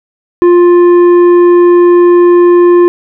sine tone with tanh clipping, 350.7 Hz, F4, 7 cents sharp, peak -3 dBFS, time 0.42-2.88 s, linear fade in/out 0 ms, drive 8 dB, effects none

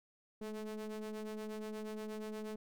square ring-modulated tone, 108.4 Hz, A2, 25 cents flat, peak -39 dBFS, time 0.41-2.56 s, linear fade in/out 5 ms, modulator 321 Hz, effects none

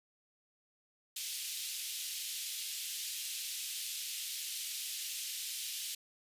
pink high-pass noise, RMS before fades -40 dBFS, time 1.16-5.95 s, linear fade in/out 5 ms, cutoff 2900 Hz, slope 24 dB/octave, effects resampled to 32000 Hz

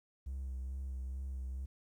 triangle tone with vibrato, 65.6 Hz, C2, 5 cents sharp, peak -35 dBFS, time 0.26-1.66 s, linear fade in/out 10 ms, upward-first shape sine, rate 2.3 Hz, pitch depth 37 cents each way, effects tanh soft clip ceiling -33 dBFS + 12-bit

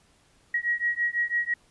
sine beating tone pair, 1900 / 1906 Hz, A#6 / A#6, +33 / +38 cents, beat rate 6 Hz, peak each -27 dBFS, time 0.54-1.54 s, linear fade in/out 5 ms, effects pink hiss -62 dBFS RMS until 1.7 s + resampled to 24000 Hz

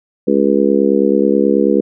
harmonic tone, 69.3 Hz, C#2, in tune, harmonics 3 / 4 / 5 / 6 / 7, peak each -16 / -16 / -16 / -16 / -16 dBFS, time 0.27-1.81 s, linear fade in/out 10 ms, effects none

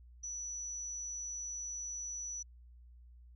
sine tone, 5920 Hz, F#8, in tune, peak -39 dBFS, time 0.23-2.43 s, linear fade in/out 10 ms, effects added 60 Hz sine -54 dBFS peak until 3.35 s

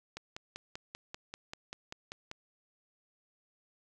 click train, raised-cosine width 0.2 ms, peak -24 dBFS, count 12, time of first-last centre 0.17-2.314 s, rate 5.13 Hz, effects none

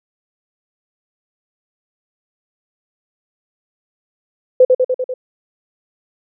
sine tone with echo, 509 Hz, C5, 48 cents flat, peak -4 dBFS, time 4.6-4.65 s, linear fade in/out 5 ms, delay 98 ms, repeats 5, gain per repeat -3 dB, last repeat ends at 5.14 s, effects none

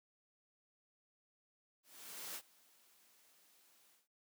white noise with ADSR envelope, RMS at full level -45 dBFS, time 1.83-4.08 s, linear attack 530 ms, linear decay 56 ms, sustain -24 dB, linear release 160 ms, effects high-pass 200 Hz 12 dB/octave

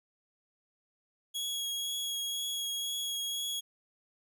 sawtooth tone with vibrato, 3322 Hz, G#7, in tune, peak -30 dBFS, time 1.34-3.61 s, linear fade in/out 20 ms, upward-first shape triangle, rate 2 Hz, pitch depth 15 cents each way, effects none

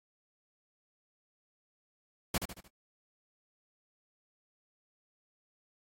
pink noise with echo, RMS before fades -30 dBFS, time 2.34-2.38 s, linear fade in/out 5 ms, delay 75 ms, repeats 4, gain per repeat -7 dB, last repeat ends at 2.68 s, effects AAC 48 kbps

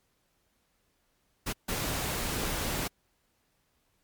pink noise bursts at uneven times, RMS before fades -32 dBFS, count 2, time 1.46-1.53 / 1.68-2.88 s, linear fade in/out 10 ms, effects pink hiss -73 dBFS RMS until 4.03 s + MP3 96 kbps

